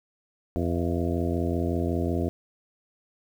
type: harmonic tone with a mistuned harmonic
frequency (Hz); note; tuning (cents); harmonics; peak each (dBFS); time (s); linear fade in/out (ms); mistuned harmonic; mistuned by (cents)
85.4; F2; -38; 1 / 2 / 3 / 4 / 5 / 6 / 7 / 8; -28 / -32 / -30 / -31 / -35 / -37 / -37 / -38; 0.56-2.29; 0; 7; +87
effects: 9-bit